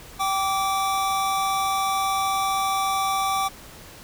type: tone pair together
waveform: square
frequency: 776.2 / 1163 Hz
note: G5 / D6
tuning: -17 / -17 cents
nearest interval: perfect fifth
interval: 700 cents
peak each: -25 dBFS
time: 0.19-3.49 s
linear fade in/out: 20 ms
effects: pink hiss -44 dBFS RMS until 4.03 s